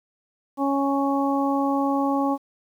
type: harmonic tone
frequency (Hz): 277.2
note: C#4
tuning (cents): 0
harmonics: 1 / 2 / 3 / 4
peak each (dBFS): -22 / -28 / -26 / -29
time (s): 0.57-2.38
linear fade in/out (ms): 50
effects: 9-bit